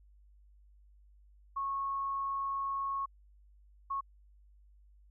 sine tone bursts at uneven times, 1098 Hz, C#6, 17 cents flat, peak -32 dBFS, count 2, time 1.56-3.06 / 3.9-4.01 s, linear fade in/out 10 ms, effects added 50 Hz sine -58 dBFS peak until 5.1 s

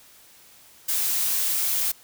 blue noise, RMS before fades -24 dBFS, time 0.88-1.92 s, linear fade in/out 10 ms, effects white hiss -52 dBFS RMS until 2.03 s

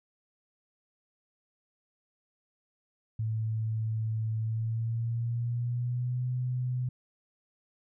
sine tone with pitch glide, 110.6 to 125.59 Hz, A2 to B2, +9 to +29 cents, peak -28 dBFS, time 3.19-6.89 s, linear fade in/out 5 ms, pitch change +220 cents, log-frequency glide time 4.39-6.27 s, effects none

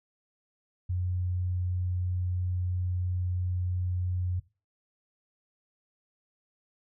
sine tone, 90.3 Hz, F#2, 42 cents flat, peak -27 dBFS, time 0.89-4.4 s, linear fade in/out 10 ms, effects noise-tail reverb RT60 0.3 s tail -18 dB re dry

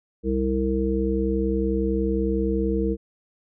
harmonic tone, 65.41 Hz, C2, in tune, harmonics 1 / 3 / 5 / 7, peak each -26 / -26 / -26 / -26 dBFS, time 0.23-2.97 s, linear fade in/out 50 ms, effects none

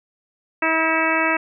harmonic tone with a mistuned harmonic, 321.9 Hz, E4, 41 cents flat, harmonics 1 / 2 / 3 / 4 / 5 / 6 / 7 / 8, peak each -25 / -25 / -25 / -25 / -25 / -25 / -25 / -25 dBFS, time 0.62-1.37 s, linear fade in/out 5 ms, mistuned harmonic 8, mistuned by +37 cents, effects none

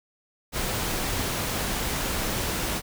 pink noise, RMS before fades -28 dBFS, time 0.52-2.82 s, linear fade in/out 50 ms, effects none

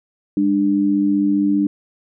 sine tone pair together, 202 / 297.2 Hz, G#3 / D4, -48 / +21 cents, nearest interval perfect fifth, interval 669 cents, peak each -19 / -15 dBFS, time 0.37-1.67 s, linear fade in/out 2 ms, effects none

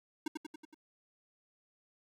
square tone with echo, 310 Hz, D#4, 6 cents flat, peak -33 dBFS, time 0.26-0.28 s, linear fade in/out 5 ms, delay 93 ms, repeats 5, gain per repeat -4 dB, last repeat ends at 0.745 s, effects low-pass 11000 Hz 12 dB/octave + 12-bit

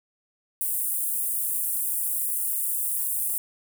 pink high-pass noise, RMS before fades -27 dBFS, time 0.61-3.38 s, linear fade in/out 0 ms, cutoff 9000 Hz, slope 48 dB/octave, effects none

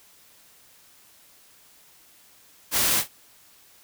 white noise with echo, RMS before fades -22 dBFS, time 2.71-3.04 s, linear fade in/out 50 ms, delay 44 ms, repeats 1, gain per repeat -15 dB, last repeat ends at 3.084 s, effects white hiss -55 dBFS RMS until 3.83 s

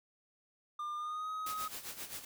triangle tone with pitch glide, 1200 to 1262.6 Hz, D6 to D#6, +37 to +25 cents, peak -35 dBFS, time 0.79-1.68 s, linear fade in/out 5 ms, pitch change +88 cents, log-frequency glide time 0.95-1.3 s
white noise with tremolo, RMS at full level -42 dBFS, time 1.46-2.25 s, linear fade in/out 5 ms, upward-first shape sine, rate 7.6 Hz, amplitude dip 70%
effects none

